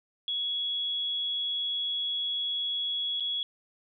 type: tone with dropouts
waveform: sine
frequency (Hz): 3353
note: G#7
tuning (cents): +16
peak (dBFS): -28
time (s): 0.28-3.43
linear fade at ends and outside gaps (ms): 1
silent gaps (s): 3.199-3.205
effects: none